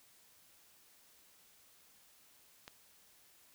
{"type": "click", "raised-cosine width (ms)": 0.2, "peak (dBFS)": -30, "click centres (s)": 2.679, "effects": ["white hiss -65 dBFS RMS until 3.54 s"]}